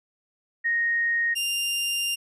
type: tone pair in turn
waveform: sine / sawtooth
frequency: 1864.7 / 2794 Hz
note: A#6 / F7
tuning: 0 / 0 cents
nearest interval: perfect fifth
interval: 700 cents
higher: second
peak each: -21 dBFS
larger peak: neither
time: 0.64-1.35 / 1.35-2.16 s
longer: second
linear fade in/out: 20 ms
effects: resampled to 32000 Hz